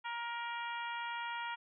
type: harmonic tone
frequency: 470.8 Hz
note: A#4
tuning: 17 cents sharp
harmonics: 2 / 3 / 4 / 5 / 6 / 7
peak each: -40 / -44 / -46 / -48 / -50 / -51 dBFS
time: 0.04-1.56 s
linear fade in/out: 20 ms
effects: none